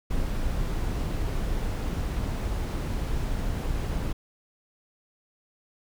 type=noise; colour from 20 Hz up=brown; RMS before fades=-28 dBFS; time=0.1-4.13 s; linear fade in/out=10 ms; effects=none